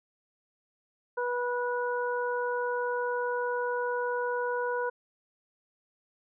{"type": "harmonic tone", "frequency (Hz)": 488.8, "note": "B4", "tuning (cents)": -18, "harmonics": [1, 2, 3], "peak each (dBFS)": [-30, -33, -35], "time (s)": [1.17, 4.9], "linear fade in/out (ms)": 10, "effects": []}